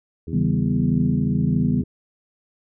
harmonic tone, 81.9 Hz, E2, 11 cents flat, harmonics 1 / 2 / 3 / 4 / 5, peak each -31 / -34 / -36 / -37 / -38 dBFS, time 0.27-1.84 s, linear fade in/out 5 ms
sine chord, C# half-diminished seventh, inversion none, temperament equal with one note detuned, 138.59 / 161.98 / 196 / 246.9 Hz, C#3 / E3 / G3 / B3, 0 / -30 / 0 / 0 cents, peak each -23 dBFS, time 0.33-1.82 s, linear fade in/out 5 ms
effects none

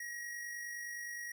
square tone with amplitude modulation, 1900 Hz, A#6, 33 cents sharp, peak -40 dBFS, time 0-1.32 s, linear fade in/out 5 ms, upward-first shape sine, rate 49.7 Hz, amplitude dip 35%, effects none

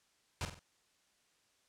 pink noise with echo, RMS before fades -37 dBFS, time 0.41-0.45 s, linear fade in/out 0 ms, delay 47 ms, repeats 3, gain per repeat -7 dB, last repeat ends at 0.591 s, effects white hiss -73 dBFS RMS until 1.68 s + low-pass 8000 Hz 12 dB/octave

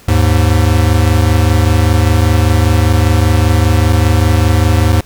square tone pair together, 78.75 / 103.83 Hz, D#2 / G#2, +21 / 0 cents, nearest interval perfect fourth, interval 479 cents, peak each -11 dBFS, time 0.08-5.01 s, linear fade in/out 5 ms, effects pink hiss -42 dBFS RMS until 5.05 s

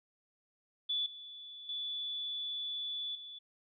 sine tone with level steps, 3456 Hz, A7, 32 cents flat, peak -31 / -46 / -36 / -45 dBFS, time 0.89-3.39 s, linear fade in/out 10 ms, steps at 1.06 / 1.69 / 3.15 s, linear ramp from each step 2 ms, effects none

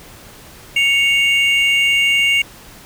triangle tone pair together, 2218 / 2794 Hz, C#7 / F7, 0 / 0 cents, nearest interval major third, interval 400 cents, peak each -13 dBFS, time 0.76-2.42 s, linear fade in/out 5 ms, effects pink hiss -40 dBFS RMS until 2.85 s

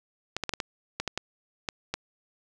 clicks, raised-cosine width 0.2 ms, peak -12 dBFS, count 10, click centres 0.366 / 0.437 / 0.493 / 0.537 / 0.602 / 1 / 1.077 / 1.176 / 1.688 / 1.94 s, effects none

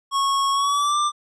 square tone with pitch glide, 1100 to 1185.8 Hz, C#6 to D6, -14 to +16 cents, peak -19 dBFS, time 0.11-1.12 s, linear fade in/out 50 ms, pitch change +130 cents, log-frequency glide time 0.52-0.98 s, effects resampled to 22050 Hz

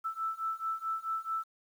sine beating tone pair, 1318.5 / 1323.1 Hz, E6 / E6, 0 / +6 cents, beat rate 4.6 Hz, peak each -36 / -35 dBFS, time 0.04-1.44 s, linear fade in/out 20 ms, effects 10-bit

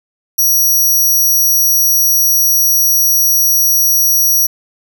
5% pulse tone, 5780 Hz, F#8, 41 cents flat, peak -3 dBFS, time 0.38-4.47 s, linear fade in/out 10 ms, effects none

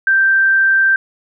sine tone, 1568 Hz, G6, in tune, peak -9 dBFS, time 0.07-0.96 s, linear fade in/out 2 ms, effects none

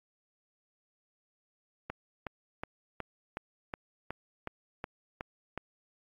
click train, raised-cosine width 0.5 ms, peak -21 dBFS, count 11, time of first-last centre 1.9-5.576 s, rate 2.72 Hz, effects AAC 32 kbps

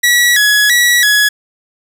sawtooth tone with vibrato, 1805 Hz, A6, 44 cents sharp, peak -4 dBFS, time 0.03-1.29 s, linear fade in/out 10 ms, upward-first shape square, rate 1.5 Hz, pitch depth 120 cents each way, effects none

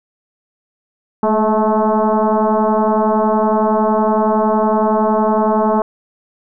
sine tone with frequency modulation, 221.4 Hz, A3, 11 cents sharp, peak -11 dBFS, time 1.23-5.82 s, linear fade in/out 2 ms, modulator 216 Hz, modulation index 4, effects none

